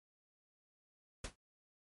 pink noise with exponential decay, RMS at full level -37 dBFS, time 1.24-1.36 s, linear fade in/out 5 ms, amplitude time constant 24 ms, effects MP3 48 kbps

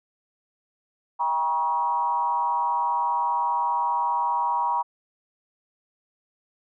sine tone with frequency modulation, 955 Hz, A#5, 42 cents sharp, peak -21 dBFS, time 1.19-4.83 s, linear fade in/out 20 ms, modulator 155 Hz, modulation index 0.81, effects none

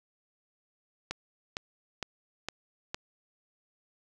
click train, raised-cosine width 0.2 ms, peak -16 dBFS, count 5, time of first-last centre 1.11-2.945 s, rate 2.18 Hz, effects none

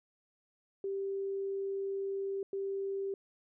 sine tone bursts at uneven times, 392 Hz, G4, in tune, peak -33 dBFS, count 2, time 0.84-2.43 / 2.53-3.14 s, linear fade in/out 2 ms, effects none

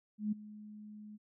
sine tone with ADSR envelope, 211.1 Hz, G#3, 29 cents sharp, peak -29 dBFS, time 0.18-1.18 s, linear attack 140 ms, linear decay 13 ms, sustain -18 dB, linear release 29 ms, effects none

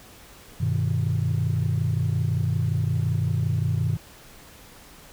sine chord, G augmented, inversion none, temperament equal, 98 / 123.47 / 155.56 Hz, G2 / B2 / D#3, 0 / 0 / 0 cents, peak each -24 / -24 / -25 dBFS, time 0.6-3.97 s, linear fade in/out 10 ms, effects tanh soft clip ceiling -15 dBFS + pink hiss -48 dBFS RMS until 5.12 s

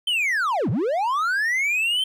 triangle linear two-way sweep, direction down then up, 3136 to 96.2 to 3136 Hz, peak -18 dBFS, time 0.07-2.04 s, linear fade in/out 5 ms, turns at 0.7 s, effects none

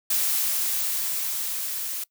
blue noise with level ramp, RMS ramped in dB -23 to -31 dBFS, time 0.1-2.04 s, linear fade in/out 5 ms, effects noise-tail reverb RT60 0.1 s tail -22 dB re dry

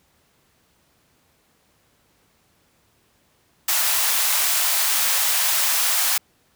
white high-pass noise, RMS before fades -20 dBFS, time 3.68-6.18 s, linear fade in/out 5 ms, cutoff 680 Hz, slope 24 dB/octave, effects pink hiss -62 dBFS RMS until 6.55 s + high-pass 60 Hz 12 dB/octave

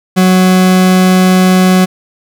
40% pulse tone, 185 Hz, F#3, in tune, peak -4 dBFS, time 0.16-1.86 s, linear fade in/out 20 ms, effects none

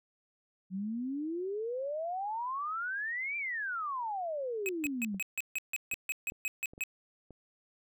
sine exponential two-way sweep, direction up then down, 181.9 to 2388 to 181.9 Hz, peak -33 dBFS, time 0.7-5.2 s, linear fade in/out 50 ms, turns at 3.37 s
square tone bursts, 2545 Hz, D#7, 39 cents sharp, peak -32 dBFS, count 13, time 4.66-6.837 s, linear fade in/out 0 ms, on 29 ms, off 150 ms
clicks, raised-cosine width 2 ms, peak -37 dBFS, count 7, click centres 4.856 / 5.145 / 5.937 / 6.321 / 6.735 / 6.779 / 7.307 s
effects none

